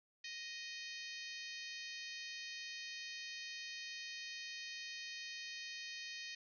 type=harmonic tone; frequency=622.3 Hz; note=D#5; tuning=in tune; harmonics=3 / 4 / 5 / 6 / 7 / 8 / 9 / 10; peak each=-51 / -51 / -55 / -55 / -52 / -56 / -60 / -59 dBFS; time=0.24-6.35 s; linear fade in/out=5 ms; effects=none